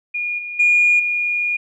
sine tone with level steps, 2433 Hz, D#7, 39 cents flat, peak -20 / -26 / -10 / -17 dBFS, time 0.14-1.57 s, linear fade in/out 10 ms, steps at 0.38 / 0.59 / 0.99 s, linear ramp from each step 10 ms, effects tanh soft clip ceiling -6 dBFS

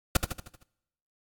pink noise with echo, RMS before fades -20 dBFS, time 0.15-0.17 s, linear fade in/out 5 ms, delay 77 ms, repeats 6, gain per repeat -6 dB, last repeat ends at 0.632 s, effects noise-tail reverb RT60 0.9 s tail -24 dB re dry + AAC 64 kbps

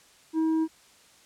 triangle tone with tanh clipping, 320 Hz, D#4, 49 cents sharp, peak -23 dBFS, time 0.33-0.68 s, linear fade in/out 50 ms, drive 9 dB, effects white hiss -57 dBFS RMS until 1.25 s + low-pass 9000 Hz 12 dB/octave

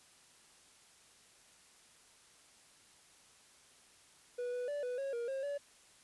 triangle tone with pitch steps, 489.2 / 493.3 / 580 / 495 / 548 / 472.4 / 537 / 571 Hz, B4 / B4 / D5 / B4 / C#5 / A#4 / C5 / D5, -16 / -2 / -22 / +4 / -20 / +23 / +45 / -49 cents, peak -34 dBFS, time 4.38-5.58 s, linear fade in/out 10 ms, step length 150 ms, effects white hiss -63 dBFS RMS until 6.03 s + resampled to 24000 Hz

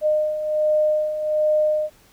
sine beating tone pair, 610 / 611.3 Hz, D#5 / D#5, -34 / -31 cents, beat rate 1.3 Hz, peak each -25 / -18 dBFS, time 0.01-1.9 s, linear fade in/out 50 ms, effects pink hiss -54 dBFS RMS until 2.12 s

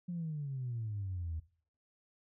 sine exponential sweep, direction down, 180 to 77.78 Hz, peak -35 dBFS, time 0.08-1.4 s, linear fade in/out 10 ms, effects noise-tail reverb RT60 0.5 s tail -19 dB re dry + tanh soft clip ceiling -31 dBFS

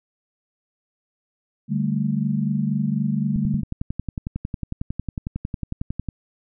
sine chord, D suspended fourth, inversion none, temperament equal, 146.83 / 196 / 220 Hz, D3 / G3 / A3, 0 / 0 / 0 cents, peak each -24 dBFS, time 1.68-3.63 s, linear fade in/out 50 ms
click train, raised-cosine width 5 ms, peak -14 dBFS, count 31, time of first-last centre 3.36-6.087 s, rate 11 Hz
effects none

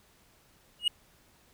triangle tone with exponential growth, 2881 Hz, F#7, 47 cents flat, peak -18 dBFS, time 0.79-0.88 s, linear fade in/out 5 ms, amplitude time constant 18 ms, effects pink hiss -63 dBFS RMS until 1.53 s

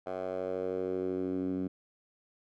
10% pulse tone with band-pass filter sweep, 92.8 Hz, F#2, 6 cents sharp, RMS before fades -34 dBFS, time 0.06-1.68 s, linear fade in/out 10 ms, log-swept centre 720 to 240 Hz, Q 2.9, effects none

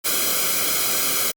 white noise with comb filter, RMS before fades -21 dBFS, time 0.04-1.32 s, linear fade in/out 20 ms, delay 1.1 ms, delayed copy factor -0.8, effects Opus 48 kbps

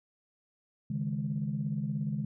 sine chord, C# suspended second, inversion none, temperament equal, 138.59 / 155.56 / 207.7 Hz, C#3 / D#3 / G#3, 0 / 0 / 0 cents, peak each -34 dBFS, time 0.9-2.25 s, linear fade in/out 5 ms, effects tanh soft clip ceiling -21 dBFS

